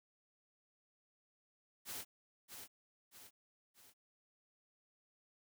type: noise with echo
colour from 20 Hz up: white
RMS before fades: -45 dBFS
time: 1.85-2.05 s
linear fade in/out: 50 ms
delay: 630 ms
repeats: 3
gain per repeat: -6 dB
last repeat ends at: 3.94 s
effects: none